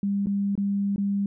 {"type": "tone with dropouts", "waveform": "sine", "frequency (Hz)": 200, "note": "G3", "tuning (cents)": 35, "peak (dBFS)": -22, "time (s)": [0.03, 1.26], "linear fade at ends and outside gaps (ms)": 2, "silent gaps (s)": [[0.26, 0.269], [0.554, 0.577], [0.961, 0.98]], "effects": []}